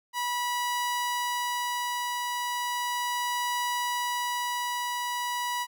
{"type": "tone with tremolo", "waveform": "sawtooth", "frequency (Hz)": 975, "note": "B5", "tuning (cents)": -23, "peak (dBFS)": -23, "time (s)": [0.13, 5.67], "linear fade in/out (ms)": 50, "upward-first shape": "triangle", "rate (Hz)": 0.36, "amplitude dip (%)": 25, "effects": []}